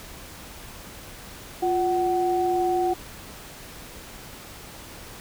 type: tone pair together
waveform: sine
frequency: 352.2 / 747 Hz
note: F4 / F#5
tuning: +15 / +16 cents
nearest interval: octave + minor second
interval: 1301 cents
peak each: -23 dBFS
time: 1.62-2.94 s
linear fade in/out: 10 ms
effects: pink hiss -42 dBFS RMS until 5.2 s